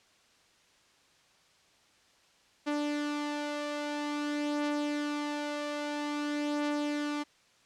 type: beating tone pair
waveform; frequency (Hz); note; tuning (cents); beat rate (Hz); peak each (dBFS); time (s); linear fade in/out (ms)
sawtooth; 293.7 / 294.2; D4 / D4; 0 / +3; 0.5; -35 / -28; 2.66-7.24; 20
effects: white hiss -64 dBFS RMS until 7.65 s + low-pass 6000 Hz 12 dB/octave